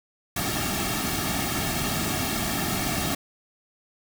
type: noise with comb filter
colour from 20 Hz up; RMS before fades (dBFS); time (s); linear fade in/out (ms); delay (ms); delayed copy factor
pink; -27; 0.36-3.15; 5; 2; -0.8
effects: none